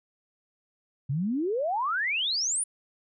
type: exponential sweep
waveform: sine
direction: up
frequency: 127.6 to 10130 Hz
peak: -25 dBFS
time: 1.09-2.64 s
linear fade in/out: 10 ms
effects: none